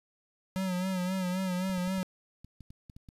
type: tone with vibrato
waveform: square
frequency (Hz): 184.8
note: F#3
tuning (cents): -2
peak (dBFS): -30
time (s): 0.56-2.03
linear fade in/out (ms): 0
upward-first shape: sine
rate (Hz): 3.8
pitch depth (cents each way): 56
type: clicks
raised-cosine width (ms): 5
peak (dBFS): -36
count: 10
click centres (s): 1.697 / 1.78 / 1.877 / 1.981 / 2.446 / 2.607 / 2.705 / 2.898 / 2.965 / 3.088
effects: resampled to 32000 Hz + 10-bit

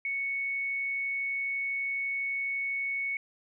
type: tone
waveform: sine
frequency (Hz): 2217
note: C#7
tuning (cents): 0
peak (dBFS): -29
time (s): 0.05-3.17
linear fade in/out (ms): 2
effects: none

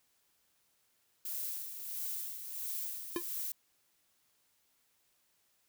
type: noise with tremolo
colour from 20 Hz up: violet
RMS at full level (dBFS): -38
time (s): 1.25-3.52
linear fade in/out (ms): 2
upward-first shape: sine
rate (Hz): 1.5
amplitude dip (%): 55
type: tone with exponential decay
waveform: square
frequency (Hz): 344.8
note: F4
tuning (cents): -22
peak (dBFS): -29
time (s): 3.16-3.24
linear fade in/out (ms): 2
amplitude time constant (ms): 17
effects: white hiss -74 dBFS RMS until 5.68 s

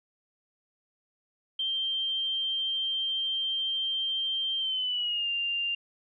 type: tone with pitch glide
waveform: sine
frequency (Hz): 3153 to 2793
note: G7 to F7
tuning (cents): +9 to -1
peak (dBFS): -27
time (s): 1.59-5.75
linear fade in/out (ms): 5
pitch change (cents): -210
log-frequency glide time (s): 4.58-5.29
effects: none

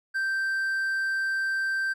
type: tone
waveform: triangle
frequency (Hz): 1565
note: G6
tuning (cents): -3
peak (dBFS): -23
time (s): 0.14-1.94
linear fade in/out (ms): 20
effects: none

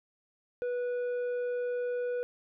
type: tone with tanh clipping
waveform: sine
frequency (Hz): 490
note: B4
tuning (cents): -14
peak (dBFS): -31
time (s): 0.62-2.23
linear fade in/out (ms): 0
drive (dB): 6
effects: none

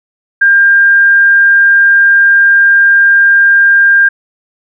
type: tone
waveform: sine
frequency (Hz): 1600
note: G6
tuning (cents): +35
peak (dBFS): -3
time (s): 0.41-4.09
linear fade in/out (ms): 10
effects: none

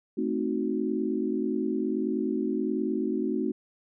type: chord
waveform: sine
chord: A diminished seventh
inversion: none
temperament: equal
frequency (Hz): 220 / 261.6 / 311.1 / 370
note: A3 / C4 / Eb4 / Gb4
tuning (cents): 0 / 0 / 0 / 0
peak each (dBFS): -31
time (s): 0.17-3.52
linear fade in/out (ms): 10
effects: none

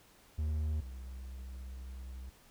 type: tone pair in turn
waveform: triangle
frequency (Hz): 76.6 / 63.99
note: D#2 / C2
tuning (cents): -27 / -38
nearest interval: minor third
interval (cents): 311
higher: first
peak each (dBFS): -29 / -40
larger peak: first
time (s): 0.38-0.81 / 0.81-2.3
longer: second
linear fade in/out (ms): 10
effects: pink hiss -62 dBFS RMS until 2.5 s

